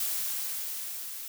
blue noise with level ramp, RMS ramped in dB -30 to -40 dBFS, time 0-1.28 s, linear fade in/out 2 ms, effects none

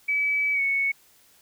sine tone with pitch glide, 2291 to 2214 Hz, D7 to C#7, -44 to -3 cents, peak -21 dBFS, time 0.08-0.92 s, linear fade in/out 10 ms, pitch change -59 cents, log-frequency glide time 0.53-0.61 s, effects white hiss -58 dBFS RMS until 1.41 s

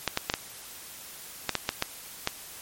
clicks, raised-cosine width 0.2 ms, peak -7 dBFS, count 9, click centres 0.077 / 0.174 / 0.299 / 0.339 / 1.493 / 1.553 / 1.691 / 1.824 / 2.274 s, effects white hiss -44 dBFS RMS until 2.61 s + MP3 64 kbps

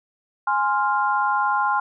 sine chord, F minor, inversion first, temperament equal, 830.6 / 1046.5 / 1396.9 Hz, Ab5 / C6 / F6, 0 / 0 / 0 cents, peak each -22 / -22 / -24 dBFS, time 0.47-1.8 s, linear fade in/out 5 ms, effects none

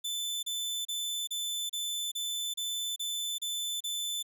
sawtooth tone bursts, 3520 Hz, A7, in tune, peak -29 dBFS, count 10, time 0.04-4.228 s, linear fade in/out 10 ms, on 390 ms, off 32 ms, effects none

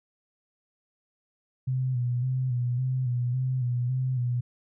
sine tone with vibrato, 125.8 Hz, B2, 32 cents sharp, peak -24 dBFS, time 1.67-4.41 s, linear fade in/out 10 ms, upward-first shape square, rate 1.8 Hz, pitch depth 47 cents each way, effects none

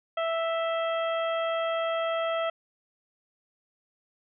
harmonic tone with a mistuned harmonic, 659.3 Hz, E5, in tune, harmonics 1 / 2 / 3 / 4 / 5, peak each -27 / -32 / -39 / -41 / -40 dBFS, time 0.17-2.5 s, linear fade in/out 5 ms, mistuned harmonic 5, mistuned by -38 cents, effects none

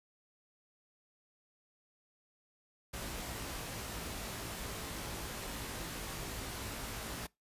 pink noise with comb filter, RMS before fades -42 dBFS, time 2.93-7.27 s, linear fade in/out 10 ms, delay 18 ms, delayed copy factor +0.55, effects noise-tail reverb RT60 0.2 s tail -23 dB re dry + resampled to 32000 Hz

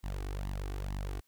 sawtooth tone with flanger, 48.56 Hz, G1, 16 cents flat, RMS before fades -37 dBFS, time 0.03-1.21 s, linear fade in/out 20 ms, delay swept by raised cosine 1 to 2.7 ms, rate 2.2 Hz, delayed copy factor +0.8, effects white hiss -73 dBFS RMS until 1.27 s

